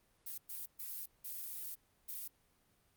violet noise bursts at uneven times, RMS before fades -44 dBFS, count 5, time 0.26-0.38 / 0.49-0.66 / 0.79-1.06 / 1.24-1.75 / 2.08-2.28 s, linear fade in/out 10 ms, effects pink hiss -73 dBFS RMS until 2.96 s + Opus 32 kbps

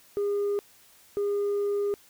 sine tone pair in turn, 406.6 / 406.6 Hz, G#4 / G#4, -37 / -37 cents, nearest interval unison, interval 0 cents, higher neither, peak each -22 dBFS, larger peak neither, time 0.17-0.59 / 1.17-1.94 s, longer second, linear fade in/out 0 ms, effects tanh soft clip ceiling -23 dBFS + white hiss -57 dBFS RMS until 2.09 s

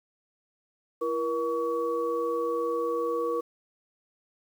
sine tone cluster, 335 / 477.3 / 1130 Hz, E4 / A#4 / C#6, +28 / +41 / +33 cents, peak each -34 / -27 / -33 dBFS, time 1.01-3.41 s, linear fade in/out 10 ms, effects 9-bit

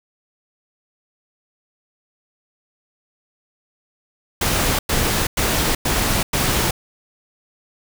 pink noise bursts, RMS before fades -19 dBFS, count 5, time 4.41-6.71 s, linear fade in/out 5 ms, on 380 ms, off 100 ms, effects none

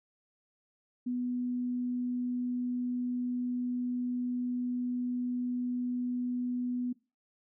sine tone, 247 Hz, B3, in tune, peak -30 dBFS, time 1.06-6.93 s, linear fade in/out 10 ms, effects noise-tail reverb RT60 0.3 s tail -21 dB re dry

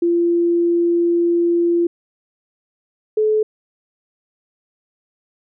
sine tone pair in turn, 343 / 430.6 Hz, F4 / A4, -31 / -37 cents, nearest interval major third, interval 394 cents, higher second, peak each -13 dBFS, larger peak neither, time 0.02-1.87 / 3.17-3.43 s, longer first, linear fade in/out 5 ms, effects none

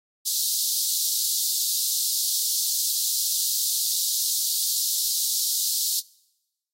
pink high-pass noise, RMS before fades -25 dBFS, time 0.25-6.01 s, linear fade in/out 20 ms, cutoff 3900 Hz, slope 48 dB/octave, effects noise-tail reverb RT60 1.0 s tail -25 dB re dry + AAC 48 kbps

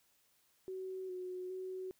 sine tone with pitch steps, 376.1 / 366.1 / 373.5 Hz, F#4 / F#4 / F#4, +28 / -18 / +16 cents, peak -40 dBFS, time 0.68-1.91 s, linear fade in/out 0 ms, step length 410 ms, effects white hiss -73 dBFS RMS until 1.99 s

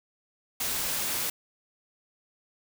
white noise, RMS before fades -30 dBFS, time 0.6-1.3 s, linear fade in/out 5 ms, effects none

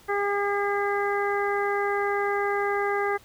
harmonic tone, 404.6 Hz, G#4, 45 cents flat, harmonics 1 / 2 / 3 / 4 / 5, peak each -26 / -29 / -31 / -32 / -33 dBFS, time 0.08-3.18 s, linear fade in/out 20 ms, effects pink hiss -54 dBFS RMS until 3.24 s

